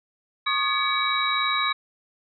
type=tone cluster; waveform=sine; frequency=1099 / 1222 / 1701 / 2273 / 3849 Hz; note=C#6 / D#6 / G#6 / C#7 / B7; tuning=-15 / -32 / +41 / +43 / -45 cents; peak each=-28 / -27 / -32 / -27 / -26 dBFS; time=0.46-1.73 s; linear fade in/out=10 ms; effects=none